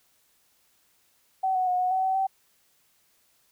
sine tone with pitch steps, 760 / 741 / 726 / 733 / 755 / 760 / 770 Hz, F#5 / F#5 / F#5 / F#5 / F#5 / F#5 / G5, +46 / +2 / -33 / -16 / +35 / +46 / -31 cents, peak -22 dBFS, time 1.43-2.27 s, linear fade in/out 10 ms, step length 120 ms, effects white hiss -66 dBFS RMS until 3.51 s

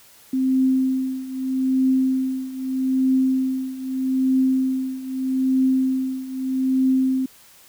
sine tone with tremolo, 261.6 Hz, C4, in tune, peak -14 dBFS, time 0.33-7.26 s, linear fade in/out 5 ms, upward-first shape triangle, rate 0.8 Hz, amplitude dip 85%, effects white hiss -50 dBFS RMS until 7.68 s

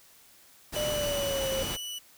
pink noise, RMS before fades -35 dBFS, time 0.72-1.77 s, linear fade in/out 20 ms
sawtooth tone with vibrato, 2960 Hz, F#7, in tune, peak -32 dBFS, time 0.75-1.99 s, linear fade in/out 10 ms, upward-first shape triangle, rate 16 Hz, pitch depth 9 cents each way
sine tone with pitch glide, 600 to 534.5 Hz, D5 to C5, +37 to +37 cents, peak -29 dBFS, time 0.76-1.63 s, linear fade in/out 5 ms, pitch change -200 cents, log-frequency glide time 0.9-1.49 s
effects white hiss -57 dBFS RMS until 2.17 s

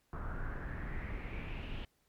brown noise with low-pass filter sweep, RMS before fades -40 dBFS, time 0.13-1.85 s, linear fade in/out 2 ms, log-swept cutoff 1300 to 3000 Hz, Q 5.2, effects pink hiss -75 dBFS RMS until 2.08 s + MP3 96 kbps

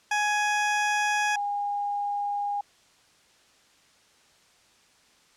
20% pulse / sine tone pair in turn, 835 / 815 Hz, G#5 / G#5, +9 / -33 cents, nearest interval unison, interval 42 cents, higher first, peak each -18 / -26 dBFS, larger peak first, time 0.11-1.36 / 1.36-2.61 s, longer neither, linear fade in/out 5 ms, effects white hiss -60 dBFS RMS until 5.36 s + low-pass 7000 Hz 12 dB/octave

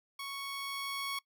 15% pulse tone with level ramp, 1108.7 Hz, C#6, in tune, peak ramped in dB -33 to -28 dBFS, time 0.19-1.19 s, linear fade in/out 5 ms, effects noise-tail reverb RT60 0.1 s tail -22 dB re dry

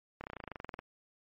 slowing click train, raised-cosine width 0.5 ms, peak -26 dBFS, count 16, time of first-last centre 0.21-0.791 s, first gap 29 ms, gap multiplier 1.04, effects MP3 32 kbps

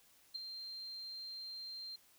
sine tone with ADSR envelope, 4169 Hz, C8, 7 cents flat, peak -36 dBFS, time 0.34-1.96 s, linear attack 18 ms, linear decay 7 ms, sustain -8 dB, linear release 6 ms, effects white hiss -67 dBFS RMS until 2.18 s

